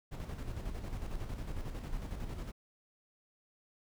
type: noise with tremolo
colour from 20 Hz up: brown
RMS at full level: -38 dBFS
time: 0.11-2.52 s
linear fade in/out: 20 ms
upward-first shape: square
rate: 11 Hz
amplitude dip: 45%
effects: none